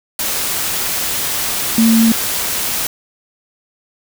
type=tone in noise; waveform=sine; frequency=226.4 Hz; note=A3; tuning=50 cents sharp; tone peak=-8 dBFS; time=1.78-2.12 s; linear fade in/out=2 ms; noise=white; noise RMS=-19 dBFS; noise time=0.19-2.87 s; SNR=+8 dB; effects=none